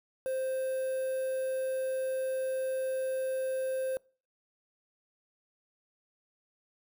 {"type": "tone with quantisation", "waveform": "triangle", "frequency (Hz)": 523.3, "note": "C5", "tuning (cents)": 0, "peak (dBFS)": -28, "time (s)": [0.26, 3.97], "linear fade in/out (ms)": 0, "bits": 8, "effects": ["noise-tail reverb RT60 0.4 s tail -25 dB re dry"]}